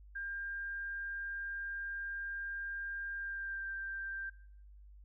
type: tone with pitch glide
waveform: sine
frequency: 1600 to 1577.1 Hz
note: G6 to G6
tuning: +35 to +10 cents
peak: -38 dBFS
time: 0.15-4.3 s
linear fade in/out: 10 ms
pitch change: -25 cents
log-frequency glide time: 3.15-3.68 s
effects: noise-tail reverb RT60 0.7 s tail -20 dB re dry + added 50 Hz sine -53 dBFS peak until 5.04 s